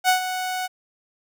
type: tone with ADSR envelope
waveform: sawtooth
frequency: 740 Hz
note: F#5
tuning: in tune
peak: -10 dBFS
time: 0.04-0.68 s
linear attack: 47 ms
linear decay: 110 ms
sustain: -11 dB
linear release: 26 ms
effects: none